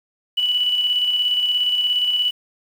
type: tone with tremolo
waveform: sine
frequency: 2960 Hz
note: F#7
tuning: in tune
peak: -15 dBFS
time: 0.37-2.31 s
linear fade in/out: 10 ms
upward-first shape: square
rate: 17 Hz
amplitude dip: 35%
effects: 7-bit